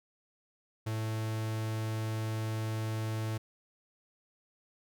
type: tone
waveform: 45% pulse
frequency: 110 Hz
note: A2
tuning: in tune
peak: -32 dBFS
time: 0.86-3.38 s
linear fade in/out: 10 ms
effects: none